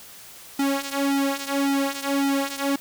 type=tone with flanger; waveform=sawtooth; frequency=277.2 Hz; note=C#4; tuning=in tune; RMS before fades=-24 dBFS; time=0.59-2.76 s; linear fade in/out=5 ms; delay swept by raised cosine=1.8 to 3.7 ms; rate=1.8 Hz; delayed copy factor=-0.8; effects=white hiss -44 dBFS RMS until 2.8 s